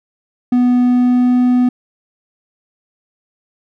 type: tone with pitch glide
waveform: triangle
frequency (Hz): 246.9 to 248.5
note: B3 to B3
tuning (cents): 0 to +11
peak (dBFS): -7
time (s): 0.52-1.69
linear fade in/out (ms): 5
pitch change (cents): +11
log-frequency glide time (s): 0.79-1.39
effects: none